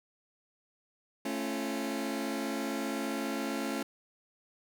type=chord; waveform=sawtooth; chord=A augmented; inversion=none; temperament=just; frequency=220 / 275 / 343.8 Hz; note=A3 / C#4 / E#4; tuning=0 / -14 / -27 cents; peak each=-33 / -31 / -35 dBFS; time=1.25-3.83 s; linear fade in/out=5 ms; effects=none